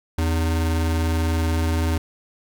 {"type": "tone pair together", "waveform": "square", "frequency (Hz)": [82, 307.5], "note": ["E2", "D#4"], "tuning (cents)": [-9, -20], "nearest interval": "octave + major seventh", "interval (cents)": 2289, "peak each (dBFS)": [-20, -30], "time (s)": [0.18, 1.98], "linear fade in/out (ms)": 5, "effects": []}